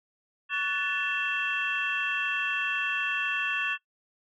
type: tone cluster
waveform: sine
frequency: 1128 / 1483 / 1750 / 2686 / 3243 Hz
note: C#6 / F#6 / A6 / E7 / G#7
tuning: +30 / +4 / -10 / +32 / -42 cents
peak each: -35 / -34 / -31 / -30 / -38 dBFS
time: 0.49-3.78 s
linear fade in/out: 50 ms
effects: noise-tail reverb RT60 0.1 s tail -18 dB re dry + tanh soft clip ceiling -16 dBFS